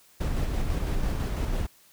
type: noise with tremolo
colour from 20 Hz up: brown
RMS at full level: -26 dBFS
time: 0.2-1.67 s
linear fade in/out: 10 ms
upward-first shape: square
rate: 6 Hz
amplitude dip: 25%
effects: white hiss -58 dBFS RMS until 1.92 s